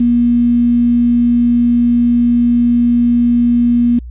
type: tone with quantisation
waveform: sine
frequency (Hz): 239.1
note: A#3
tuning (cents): +44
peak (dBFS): -8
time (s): 0-3.99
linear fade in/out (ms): 5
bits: 6
effects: added 60 Hz sine -26 dBFS peak until 4.1 s + resampled to 8000 Hz